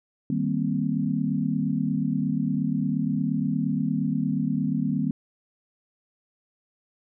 sine chord, C minor seventh, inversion first, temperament equal, 155.56 / 196 / 233.1 / 261.6 Hz, Eb3 / G3 / Bb3 / C4, 0 / 0 / 0 / 0 cents, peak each -28 dBFS, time 0.3-5.11 s, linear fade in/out 2 ms, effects none

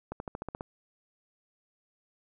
accelerating click train, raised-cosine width 1 ms, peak -22 dBFS, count 8, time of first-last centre 0.12-0.609 s, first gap 81 ms, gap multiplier 0.95, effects none

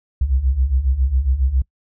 sine beating tone pair, 61 / 68.3 Hz, B1 / C#2, -21 / -25 cents, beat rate 7.3 Hz, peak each -20 / -16 dBFS, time 0.21-1.62 s, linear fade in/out 5 ms, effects noise-tail reverb RT60 0.1 s tail -24 dB re dry

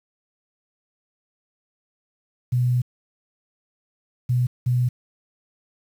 sine tone bursts at uneven times, 123.8 Hz, B2, 5 cents sharp, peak -17 dBFS, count 3, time 2.52-2.82 / 4.29-4.47 / 4.66-4.89 s, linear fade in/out 10 ms, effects 8-bit

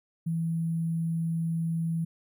sine tone with sample-and-hold, 164.81 Hz, E3, in tune, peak -26 dBFS, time 0.26-2.05 s, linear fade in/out 10 ms, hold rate 11025 Hz, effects none

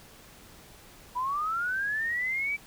sine linear sweep, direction up, 967 to 2321 Hz, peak -27 dBFS, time 1.15-2.57 s, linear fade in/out 20 ms, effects pink hiss -52 dBFS RMS until 2.66 s

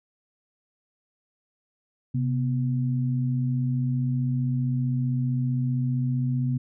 sine tone pair together, 130.7 / 246.1 Hz, C3 / B3, -1 / -6 cents, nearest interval major seventh, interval 1095 cents, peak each -23 / -29 dBFS, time 2.14-6.58 s, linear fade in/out 10 ms, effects none

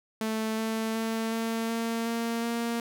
sawtooth tone with pitch steps, 220 / 222.2 / 224.4 / 226.6 / 228.8 / 231.1 / 233.4 Hz, A3 / A3 / A3 / A#3 / A#3 / A#3 / A#3, 0 / +17 / +34 / -49 / -32 / -15 / +2 cents, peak -24 dBFS, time 0.21-2.8 s, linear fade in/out 2 ms, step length 370 ms, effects none

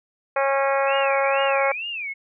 harmonic tone, 273.9 Hz, C#4, 21 cents flat, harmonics 2 / 3 / 4 / 5 / 6 / 7 / 8 / 9, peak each -21 / -25 / -27 / -29 / -31 / -32 / -33 / -34 dBFS, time 0.36-1.72 s, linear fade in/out 5 ms
sine tone with vibrato, 2489 Hz, D#7, in tune, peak -27 dBFS, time 0.86-2.14 s, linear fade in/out 20 ms, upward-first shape sine, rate 2.2 Hz, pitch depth 230 cents each way
effects none

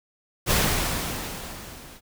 pink noise with level ramp, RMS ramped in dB -19 to -46 dBFS, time 0.46-2.01 s, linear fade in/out 50 ms, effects none

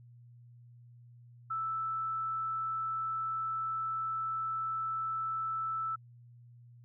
sine tone, 1318.5 Hz, E6, in tune, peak -32 dBFS, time 1.5-5.96 s, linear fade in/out 10 ms, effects added 120 Hz sine -53 dBFS peak until 6.84 s

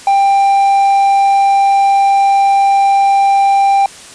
triangle tone, 791 Hz, G5, 15 cents sharp, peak -5 dBFS, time 0.07-3.86 s, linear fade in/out 2 ms, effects white hiss -34 dBFS RMS until 4.14 s + resampled to 22050 Hz

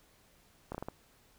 slowing click train, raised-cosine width 1 ms, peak -24 dBFS, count 5, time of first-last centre 0.72-0.885 s, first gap 26 ms, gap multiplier 1.32, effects pink hiss -65 dBFS RMS until 1.38 s

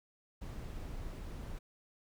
brown noise, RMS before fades -43 dBFS, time 0.41-1.59 s, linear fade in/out 10 ms, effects none

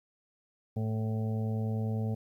harmonic tone, 110 Hz, A2, in tune, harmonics 1 / 2 / 4 / 5 / 6 / 7, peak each -30 / -35 / -42 / -46 / -50 / -48 dBFS, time 0.76-2.15 s, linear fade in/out 10 ms, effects 11-bit

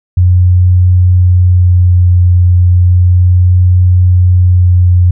sine tone with vibrato, 89.8 Hz, F2, 49 cents sharp, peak -3 dBFS, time 0.17-5.11 s, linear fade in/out 5 ms, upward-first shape sine, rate 0.34 Hz, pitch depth 13 cents each way, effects none

